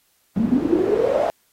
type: noise with band-pass filter sweep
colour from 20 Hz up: pink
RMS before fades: -19 dBFS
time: 0.36-1.3 s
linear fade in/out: 0 ms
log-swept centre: 200 to 690 Hz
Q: 9.9
effects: white hiss -63 dBFS RMS until 1.52 s + AAC 48 kbps